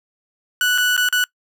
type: tone with dropouts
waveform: 30% pulse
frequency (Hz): 1480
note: F#6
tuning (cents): 0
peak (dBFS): -12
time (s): 0.61-1.24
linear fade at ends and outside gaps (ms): 1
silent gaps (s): 0.778-0.782 / 0.966-0.977 / 1.088-1.126
effects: noise-tail reverb RT60 0.1 s tail -23 dB re dry